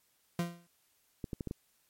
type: tone with exponential decay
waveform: 40% pulse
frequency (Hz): 172.1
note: F3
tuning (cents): -25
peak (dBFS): -27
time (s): 0.39-0.67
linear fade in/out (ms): 2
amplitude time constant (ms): 60
type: clicks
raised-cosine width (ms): 3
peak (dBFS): -24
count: 5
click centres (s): 1.242 / 1.332 / 1.408 / 1.473 / 1.511
effects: white hiss -72 dBFS RMS until 1.89 s + MP3 64 kbps